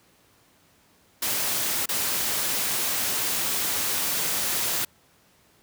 white noise with dropouts, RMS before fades -26 dBFS, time 1.22-4.85 s, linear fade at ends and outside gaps 5 ms, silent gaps 1.858-1.889 s, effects pink hiss -60 dBFS RMS until 5.62 s + high-pass 80 Hz 12 dB/octave

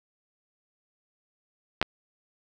clicks, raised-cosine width 0.3 ms, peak -6 / -11 dBFS, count 2, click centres 1.815 / 1.827 s, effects none

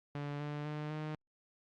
sawtooth tone with pitch steps, 144.6 / 147.55 / 150.57 / 153.64 Hz, D3 / D3 / D3 / D#3, -27 / +8 / +44 / -22 cents, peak -34 dBFS, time 0.15-1.15 s, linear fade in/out 0 ms, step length 250 ms, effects low-pass 3000 Hz 12 dB/octave + Opus 48 kbps

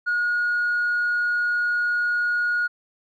triangle tone with tanh clipping, 1443 Hz, F#6, 44 cents flat, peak -20 dBFS, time 0.06-2.68 s, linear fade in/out 20 ms, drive 5 dB, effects none

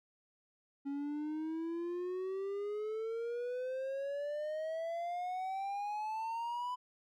triangle exponential sweep, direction up, 277.2 to 1002 Hz, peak -34 dBFS, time 0.85-6.76 s, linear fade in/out 20 ms, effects none

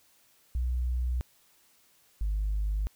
sine tone pair in turn, 61.74 / 51.31 Hz, B1 / G#1, 0 / -20 cents, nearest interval minor third, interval 320 cents, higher first, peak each -25 dBFS, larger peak neither, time 0.55-1.21 / 2.21-2.87 s, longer neither, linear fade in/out 0 ms, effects tanh soft clip ceiling -23 dBFS + white hiss -64 dBFS RMS until 2.95 s

